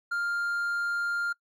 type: tone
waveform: triangle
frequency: 1400 Hz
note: F6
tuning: 4 cents sharp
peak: -25 dBFS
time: 0.11-1.33 s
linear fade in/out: 10 ms
effects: noise-tail reverb RT60 0.1 s tail -24 dB re dry